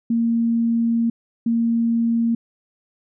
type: tone pair in turn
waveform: sine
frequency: 231.3 / 231.3 Hz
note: A#3 / A#3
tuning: -13 / -13 cents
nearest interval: unison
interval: 0 cents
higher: neither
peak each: -16 dBFS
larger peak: neither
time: 0.1-1.1 / 1.46-2.35 s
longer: first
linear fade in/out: 5 ms
effects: none